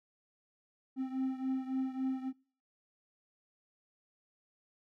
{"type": "beating tone pair", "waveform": "triangle", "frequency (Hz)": [261.6, 265.2], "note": ["C4", "C4"], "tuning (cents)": [0, 23], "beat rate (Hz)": 3.6, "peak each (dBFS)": [-32, -36], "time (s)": [0.96, 2.33], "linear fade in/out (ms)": 50, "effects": ["noise-tail reverb RT60 0.4 s tail -22 dB re dry"]}